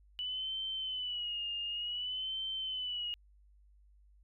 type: tone with vibrato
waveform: sine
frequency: 2960 Hz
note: F#7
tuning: in tune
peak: -35 dBFS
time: 0.19-3.14 s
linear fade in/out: 0 ms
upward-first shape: sine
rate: 0.55 Hz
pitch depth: 81 cents each way
effects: added 50 Hz sine -60 dBFS peak until 4.23 s